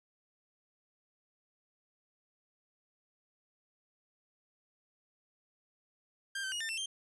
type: tone with pitch steps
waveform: sawtooth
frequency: 1592 / 1544 / 2881 / 1799 / 2682 / 3163 Hz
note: G6 / G6 / F#7 / A6 / E7 / G7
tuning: +26 / -27 / -47 / +38 / +29 / +15 cents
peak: -32 dBFS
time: 6.35-6.86 s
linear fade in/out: 5 ms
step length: 85 ms
effects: resampled to 24000 Hz